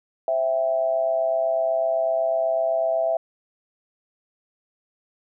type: tone with amplitude modulation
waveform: sine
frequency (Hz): 659.3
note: E5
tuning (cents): 0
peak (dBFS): -16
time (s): 0.28-3.17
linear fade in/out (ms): 2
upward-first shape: sine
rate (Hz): 128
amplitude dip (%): 70
effects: none